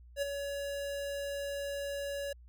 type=tone with ADSR envelope; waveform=square; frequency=564 Hz; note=C#5; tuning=30 cents sharp; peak=-29 dBFS; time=0.16-2.33 s; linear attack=62 ms; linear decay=13 ms; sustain=-7 dB; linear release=6 ms; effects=added 60 Hz sine -52 dBFS peak until 2.48 s